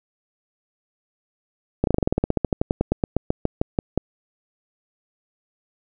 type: slowing click train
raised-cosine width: 2 ms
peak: -5 dBFS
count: 25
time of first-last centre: 1.84-3.976 s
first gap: 32 ms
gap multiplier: 1.08
effects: none